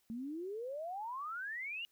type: exponential sweep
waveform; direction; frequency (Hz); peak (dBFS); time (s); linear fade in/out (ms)
sine; up; 220 to 2905; -39; 0.1-1.85; 0
effects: white hiss -75 dBFS RMS until 1.91 s